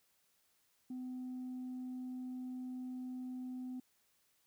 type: tone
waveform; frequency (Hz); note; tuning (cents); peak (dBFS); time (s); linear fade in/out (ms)
sine; 253.6; B3; +46; -39; 0.9-3.8; 5
effects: tanh soft clip ceiling -39 dBFS + white hiss -75 dBFS RMS until 4.46 s